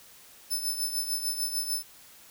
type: tone with tremolo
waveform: 15% pulse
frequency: 5274 Hz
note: E8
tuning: in tune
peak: -20 dBFS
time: 0.5-1.83 s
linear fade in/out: 20 ms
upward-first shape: triangle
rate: 6.7 Hz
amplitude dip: 70%
effects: white hiss -53 dBFS RMS until 2.3 s